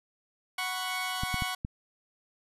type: chord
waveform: 15% pulse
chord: F# suspended fourth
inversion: none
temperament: equal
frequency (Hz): 740 / 987.8 / 1108.7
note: F#5 / B5 / C#6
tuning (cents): 0 / 0 / 0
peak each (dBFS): -28 / -34 / -28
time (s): 0.58-1.55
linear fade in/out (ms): 5
type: clicks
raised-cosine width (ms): 5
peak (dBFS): -20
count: 4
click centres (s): 1.235 / 1.343 / 1.422 / 1.649
effects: resampled to 32000 Hz